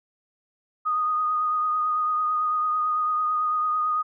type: tone with vibrato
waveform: sine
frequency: 1239 Hz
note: D#6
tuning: 8 cents flat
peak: -21 dBFS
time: 0.85-4.03 s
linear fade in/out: 20 ms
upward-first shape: triangle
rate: 9 Hz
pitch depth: 25 cents each way
effects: none